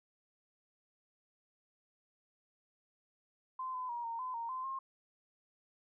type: tone with pitch steps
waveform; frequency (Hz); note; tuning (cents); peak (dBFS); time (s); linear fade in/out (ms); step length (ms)
sine; 1034 / 1014 / 950 / 922 / 1019 / 927 / 1032 / 1068; C6 / B5 / A#5 / A#5 / C6 / A#5 / C6 / C6; -21 / +45 / +33 / -19 / -46 / -10 / -24 / +35; -37; 3.59-4.79; 5; 150
effects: none